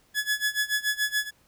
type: tone with tremolo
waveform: sawtooth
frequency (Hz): 1700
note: G#6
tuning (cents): +40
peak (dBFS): -18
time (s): 0.14-1.31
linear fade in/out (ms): 50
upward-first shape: sine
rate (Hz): 7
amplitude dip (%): 90
effects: pink hiss -63 dBFS RMS until 1.47 s